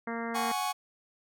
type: harmonic tone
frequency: 231.3 Hz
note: A#3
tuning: 13 cents flat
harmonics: 1 / 2 / 3 / 4 / 5 / 6 / 7 / 8 / 9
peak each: -36 / -39 / -41 / -42 / -43 / -44 / -44 / -45 / -46 dBFS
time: 0.07-0.52 s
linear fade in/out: 5 ms
type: chord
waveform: 45% pulse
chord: F# suspended second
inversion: none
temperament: just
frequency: 740 / 832.5 / 1110 Hz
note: F#5 / G#5 / C#6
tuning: 0 / +4 / +2 cents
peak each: -34 dBFS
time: 0.34-0.73 s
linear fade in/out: 20 ms
effects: none